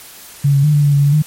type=tone with pitch steps; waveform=sine; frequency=141.5 / 139.1 / 150 / 146.4 / 144 / 141.9 / 142.8 / 151.7 Hz; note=C#3 / C#3 / D3 / D3 / D3 / C#3 / D3 / D#3; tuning=+36 / +6 / +37 / -5 / -34 / +41 / -48 / -44 cents; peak=-8 dBFS; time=0.44-1.224 s; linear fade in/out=10 ms; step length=98 ms; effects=white hiss -37 dBFS RMS until 1.26 s + MP3 64 kbps